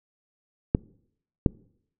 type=clicks; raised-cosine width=3 ms; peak=-5 dBFS; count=2; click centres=0.749 / 1.462 s; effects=noise-tail reverb RT60 0.7 s tail -25 dB re dry

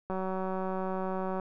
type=click train; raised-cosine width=1 ms; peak=-21 dBFS; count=245; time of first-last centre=0.1-1.398 s; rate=188 Hz; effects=none

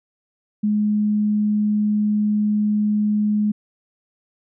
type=tone; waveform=sine; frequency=210 Hz; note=G#3; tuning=19 cents sharp; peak=-16 dBFS; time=0.63-3.52 s; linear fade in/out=10 ms; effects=none

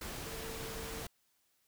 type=tone in noise; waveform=sine; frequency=450.1 Hz; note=A4; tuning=39 cents sharp; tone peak=-47 dBFS; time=0.26-1.05 s; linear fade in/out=5 ms; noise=pink; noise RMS=-43 dBFS; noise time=0.01-1.07 s; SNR=-7 dB; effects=white hiss -75 dBFS RMS until 1.67 s

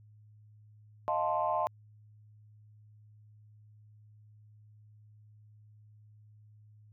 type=chord; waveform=sine; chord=F dominant seventh; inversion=third; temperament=equal; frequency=622.3 / 698.5 / 880 / 1046.5 Hz; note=Eb5 / F5 / A5 / C6; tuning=0 / 0 / 0 / 0 cents; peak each=-33 dBFS; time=1.08-1.67 s; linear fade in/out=0 ms; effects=tanh soft clip ceiling -18 dBFS + added 106 Hz sine -55 dBFS peak until 6.92 s

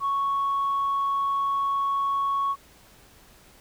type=tone; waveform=sine; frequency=1108.7 Hz; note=C#6; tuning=in tune; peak=-21 dBFS; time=0-2.56 s; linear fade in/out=50 ms; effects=tanh soft clip ceiling -19 dBFS + pink hiss -54 dBFS RMS until 3.6 s

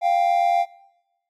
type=tone pair together; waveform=triangle; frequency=698.5 / 786.5 Hz; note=F5 / G5; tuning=0 / +6 cents; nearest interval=major second; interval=206 cents; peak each=-16 / -19 dBFS; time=0.01-0.66 s; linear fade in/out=50 ms; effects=noise-tail reverb RT60 1.0 s tail -23 dB re dry + AAC 64 kbps

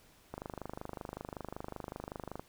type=click train; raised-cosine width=1 ms; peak=-26 dBFS; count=53; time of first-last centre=0.34-2.395 s; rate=25.3 Hz; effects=pink hiss -63 dBFS RMS until 2.48 s

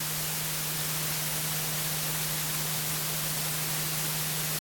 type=tone in noise; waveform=sine; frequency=155 Hz; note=D#3; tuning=6 cents flat; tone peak=-38 dBFS; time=0-4.59 s; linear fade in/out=5 ms; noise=white; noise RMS=-31 dBFS; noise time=0-4.59 s; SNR=-10 dB; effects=AAC 64 kbps

